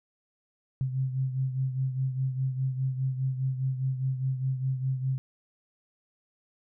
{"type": "beating tone pair", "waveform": "sine", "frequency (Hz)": [130.81, 135.71], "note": ["C3", "C#3"], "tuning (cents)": [0, -36], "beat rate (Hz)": 4.9, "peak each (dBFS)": [-27, -34], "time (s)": [0.81, 5.18], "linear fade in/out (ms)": 0, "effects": []}